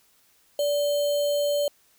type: tone with sample-and-hold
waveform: sine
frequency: 580 Hz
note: D5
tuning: 22 cents flat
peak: -21 dBFS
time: 0.59-1.68 s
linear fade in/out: 2 ms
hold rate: 3675 Hz
effects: white hiss -62 dBFS RMS until 1.98 s